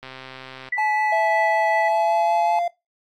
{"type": "click train", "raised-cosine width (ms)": 0.3, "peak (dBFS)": -21, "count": 87, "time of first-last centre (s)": [0.03, 0.686], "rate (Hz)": 131}
{"type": "tone", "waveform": "sine", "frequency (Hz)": 1975.5, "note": "B6", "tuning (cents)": 0, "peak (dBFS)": -24, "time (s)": [0.72, 1.89], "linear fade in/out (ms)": 10}
{"type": "tone with vibrato", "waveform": "triangle", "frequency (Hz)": 855, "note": "A5", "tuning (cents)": -50, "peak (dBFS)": -18, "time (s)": [0.78, 2.59], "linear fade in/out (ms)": 2, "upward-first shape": "triangle", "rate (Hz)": 5.3, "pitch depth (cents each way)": 13}
{"type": "tone with pitch glide", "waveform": "triangle", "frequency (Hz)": [659.3, 693.3], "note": ["E5", "F5"], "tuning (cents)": [0, -13], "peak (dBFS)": -18, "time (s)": [1.12, 2.68], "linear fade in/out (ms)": 5, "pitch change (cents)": 87, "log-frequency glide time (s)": [1.74, 2.55]}
{"effects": ["noise-tail reverb RT60 0.2 s tail -20 dB re dry", "AAC 64 kbps"]}